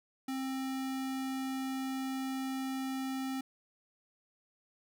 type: tone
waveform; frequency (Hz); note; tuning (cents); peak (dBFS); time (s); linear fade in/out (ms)
square; 264.7; C4; +20; -35; 0.28-3.41; 5
effects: none